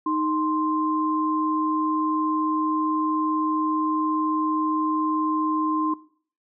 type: tone pair together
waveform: sine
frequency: 310.8 / 1046.5 Hz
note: D#4 / C6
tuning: -2 / 0 cents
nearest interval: octave + major sixth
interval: 2102 cents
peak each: -24 dBFS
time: 0.06-5.94 s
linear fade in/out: 5 ms
effects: noise-tail reverb RT60 0.5 s tail -18 dB re dry